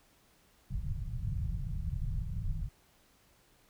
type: low-pass noise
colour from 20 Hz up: pink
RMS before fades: -35 dBFS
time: 0.7-2.69 s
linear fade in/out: 10 ms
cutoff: 160 Hz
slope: 48 dB/octave
effects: pink hiss -66 dBFS RMS until 3.69 s